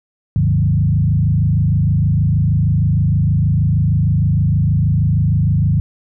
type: tone with frequency modulation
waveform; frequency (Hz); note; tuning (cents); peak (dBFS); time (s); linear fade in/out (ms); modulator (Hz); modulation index
sine; 123.47; B2; 0; -11; 0.36-5.8; 0; 26.4; 1.7
effects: none